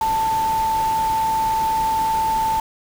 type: tone in noise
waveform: sine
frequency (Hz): 886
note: A5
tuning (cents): +12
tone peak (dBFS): -17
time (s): 0.01-2.6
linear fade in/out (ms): 2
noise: pink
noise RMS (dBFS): -32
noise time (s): 0.01-2.6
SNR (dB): +12
effects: none